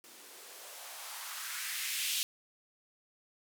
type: noise with band-pass filter sweep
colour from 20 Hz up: violet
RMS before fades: -40 dBFS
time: 0.04-2.23 s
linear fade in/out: 0 ms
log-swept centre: 270 to 3200 Hz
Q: 1.9
effects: none

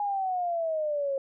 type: exponential sweep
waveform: sine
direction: down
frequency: 830.6 to 539 Hz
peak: -26 dBFS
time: 0-1.18 s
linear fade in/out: 2 ms
effects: none

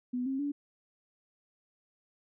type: tone with pitch steps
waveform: sine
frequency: 248.5 / 267.6 / 286.9 Hz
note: B3 / C4 / D4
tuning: +11 / +39 / -40 cents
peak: -30 dBFS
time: 0.13-0.52 s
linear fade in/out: 10 ms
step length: 130 ms
effects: none

